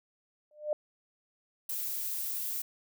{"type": "tone with exponential growth", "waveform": "sine", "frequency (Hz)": 601, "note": "D5", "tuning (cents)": 40, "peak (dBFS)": -24, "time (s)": [0.51, 0.73], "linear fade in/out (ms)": 2, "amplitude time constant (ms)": 47}
{"type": "noise", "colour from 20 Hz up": "violet", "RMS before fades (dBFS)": -35, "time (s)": [1.69, 2.62], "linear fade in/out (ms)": 5}
{"effects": []}